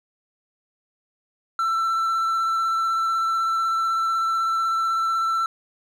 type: tone with vibrato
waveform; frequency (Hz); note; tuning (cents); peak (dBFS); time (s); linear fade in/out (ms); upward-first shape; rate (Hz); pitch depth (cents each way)
triangle; 1337; E6; +24; -18; 1.59-5.46; 2; square; 16; 10
effects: none